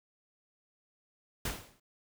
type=noise with exponential decay; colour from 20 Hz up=pink; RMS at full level=-32 dBFS; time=1.45-1.8 s; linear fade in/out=5 ms; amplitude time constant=76 ms; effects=none